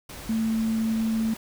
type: tone in noise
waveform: sine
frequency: 222.8 Hz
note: A3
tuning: 22 cents sharp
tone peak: -22 dBFS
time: 0.29-1.34 s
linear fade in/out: 5 ms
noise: pink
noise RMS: -40 dBFS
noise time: 0.09-1.37 s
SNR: +15 dB
effects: none